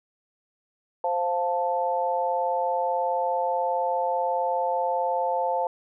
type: chord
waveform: sine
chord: F major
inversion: second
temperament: equal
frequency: 523.3 / 698.5 / 880 Hz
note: C5 / F5 / A5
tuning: 0 / 0 / 0 cents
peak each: -27 / -28 / -26 dBFS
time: 1.04-5.67 s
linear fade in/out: 2 ms
effects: none